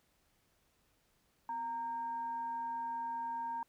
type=tone with frequency modulation; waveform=sine; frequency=925 Hz; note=A#5; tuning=14 cents flat; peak=-36 dBFS; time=1.49-3.63 s; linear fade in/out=2 ms; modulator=671 Hz; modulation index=0.23; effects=pink hiss -74 dBFS RMS until 3.68 s